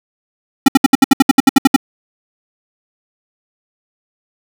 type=tone bursts; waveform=square; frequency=269.5 Hz; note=C#4; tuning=49 cents flat; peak=-3 dBFS; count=13; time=0.66-1.763 s; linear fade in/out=5 ms; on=23 ms; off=67 ms; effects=none